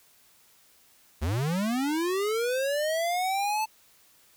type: linear sweep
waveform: square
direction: up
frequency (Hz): 67.7 to 882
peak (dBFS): -26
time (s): 1.21-3.66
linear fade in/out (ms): 20
effects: white hiss -60 dBFS RMS until 4.36 s